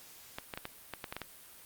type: clicks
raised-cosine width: 0.3 ms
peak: -22 dBFS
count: 9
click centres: 0.385 / 0.538 / 0.575 / 0.654 / 0.937 / 1.042 / 1.125 / 1.166 / 1.217 s
effects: white hiss -54 dBFS RMS until 1.65 s + Opus 48 kbps